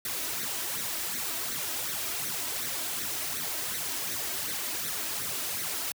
white noise with flanger, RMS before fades -33 dBFS, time 0.05-5.92 s, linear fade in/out 2 ms, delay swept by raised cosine 0.49 to 3.19 ms, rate 2.7 Hz, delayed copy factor +0.65, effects high-pass 80 Hz 12 dB/octave

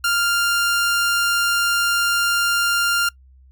sawtooth tone, 1396.9 Hz, F6, in tune, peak -13 dBFS, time 0.04-3.09 s, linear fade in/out 5 ms, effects noise-tail reverb RT60 0.1 s tail -24 dB re dry + added 65 Hz sine -46 dBFS peak until 3.51 s

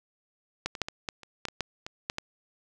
clicks, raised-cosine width 0.2 ms, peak -12 / -20 / -10 / -17 / -14 / -29 / -14 / -19 / -12 / -20 / -12 / -14 dBFS, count 12, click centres 0.66 / 0.752 / 0.817 / 0.885 / 1.088 / 1.233 / 1.453 / 1.485 / 1.607 / 1.865 / 2.099 / 2.184 s, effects none

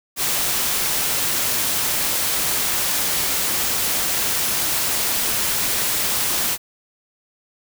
white noise, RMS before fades -21 dBFS, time 0.16-6.58 s, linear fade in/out 50 ms, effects none

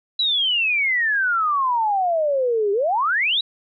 sine exponential two-way sweep, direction down then up, 3985 to 392 to 3985 Hz, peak -17 dBFS, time 0.19-3.41 s, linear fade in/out 5 ms, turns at 2.72 s, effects none

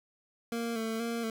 25% pulse tone with vibrato, 228 Hz, A#3, 38 cents flat, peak -28 dBFS, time 0.52-1.3 s, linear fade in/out 2 ms, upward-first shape square, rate 2.1 Hz, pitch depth 34 cents each way, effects none

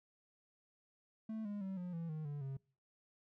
triangle tone with pitch steps, 220 / 205.3 / 191.52 / 178.7 / 166.73 / 155.56 / 145.15 / 135.43 Hz, A3 / G#3 / G3 / F3 / E3 / D#3 / D3 / C#3, 0 / -20 / -40 / +40 / +20 / 0 / -20 / -40 cents, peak -38 dBFS, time 1.29-2.57 s, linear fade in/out 5 ms, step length 160 ms, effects noise-tail reverb RT60 0.4 s tail -24 dB re dry

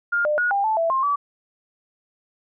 sine tone with pitch steps, 1409 / 600 / 1451 / 799 / 874 / 663 / 1061 / 1148 Hz, F6 / D5 / F#6 / G5 / A5 / E5 / C6 / D6, +15 / +37 / -34 / +33 / -12 / +10 / +24 / -40 cents, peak -18 dBFS, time 0.12-1.16 s, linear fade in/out 10 ms, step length 130 ms, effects none

